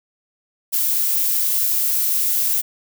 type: noise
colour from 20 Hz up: violet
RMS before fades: -19 dBFS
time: 0.72-2.62 s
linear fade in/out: 20 ms
effects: none